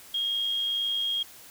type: tone with amplitude modulation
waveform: sine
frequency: 3256 Hz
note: G#7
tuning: 35 cents flat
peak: -24 dBFS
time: 0.14-1.23 s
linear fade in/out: 5 ms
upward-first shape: sine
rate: 102 Hz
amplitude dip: 30%
effects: white hiss -49 dBFS RMS until 1.5 s